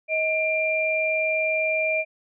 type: tone pair together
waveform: sine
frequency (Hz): 632 / 2380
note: D#5 / D7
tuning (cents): +27 / +22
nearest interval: octave + major seventh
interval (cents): 2295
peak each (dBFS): -24 / -23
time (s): 0.08-2.05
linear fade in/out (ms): 50
effects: none